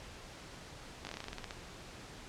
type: slowing click train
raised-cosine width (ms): 0.2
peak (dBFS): -24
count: 13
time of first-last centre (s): 1.05-1.509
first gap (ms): 19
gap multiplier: 1.12
effects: pink hiss -50 dBFS RMS until 2.28 s + low-pass 7000 Hz 12 dB/octave